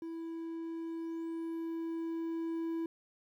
triangle tone with level ramp, 329.6 Hz, E4, in tune, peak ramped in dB -37 to -31 dBFS, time 0.02-2.86 s, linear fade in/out 2 ms, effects 12-bit

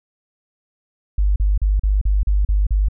sine tone bursts, 50 Hz, G1, 35 cents sharp, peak -13 dBFS, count 8, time 1.18-2.886 s, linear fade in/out 5 ms, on 180 ms, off 38 ms, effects none

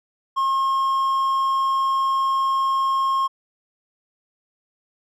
triangle tone, 1075 Hz, C6, 47 cents sharp, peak -16 dBFS, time 0.36-3.28 s, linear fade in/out 20 ms, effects none

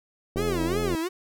click train, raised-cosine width 2 ms, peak -17 dBFS, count 52, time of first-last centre 0.36-0.949 s, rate 86.6 Hz
45% pulse tone with vibrato, 370 Hz, F#4, in tune, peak -26 dBFS, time 0.36-1.09 s, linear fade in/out 20 ms, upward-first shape sine, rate 2.8 Hz, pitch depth 250 cents each way
effects none

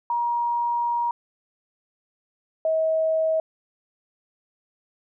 sine tone pair in turn, 949 / 639.3 Hz, A#5 / D#5, +31 / +47 cents, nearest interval perfect fifth, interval 684 cents, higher first, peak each -21 / -19 dBFS, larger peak second, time 0.1-1.11 / 2.65-3.4 s, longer first, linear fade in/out 2 ms, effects none

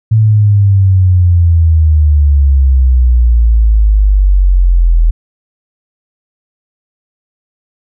sine exponential sweep, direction down, 111.5 to 40.57 Hz, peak -4 dBFS, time 0.11-5.11 s, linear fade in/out 10 ms, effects none

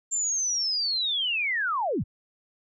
sine linear sweep, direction down, 7360 to 52.5 Hz, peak -24 dBFS, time 0.11-2.04 s, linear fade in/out 20 ms, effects none

